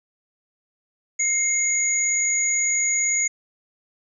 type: tone pair together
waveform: sine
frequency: 2132 / 6769 Hz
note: C7 / G#8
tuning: +32 / +32 cents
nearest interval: octave + minor sixth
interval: 2000 cents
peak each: -24 / -20 dBFS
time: 1.19-3.28 s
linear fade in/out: 10 ms
effects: none